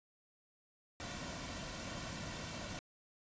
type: noise with comb filter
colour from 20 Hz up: pink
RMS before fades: -44 dBFS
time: 1-2.79 s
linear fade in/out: 0 ms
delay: 2.4 ms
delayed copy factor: -0.55
effects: resampled to 16000 Hz